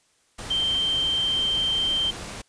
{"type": "tone in noise", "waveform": "sine", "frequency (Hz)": 3136, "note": "G7", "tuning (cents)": 0, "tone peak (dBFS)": -21, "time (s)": [0.5, 2.11], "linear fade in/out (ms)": 10, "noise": "pink", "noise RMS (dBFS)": -36, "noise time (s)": [0.38, 2.42], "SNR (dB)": 12, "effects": ["white hiss -64 dBFS RMS until 2.48 s", "resampled to 22050 Hz"]}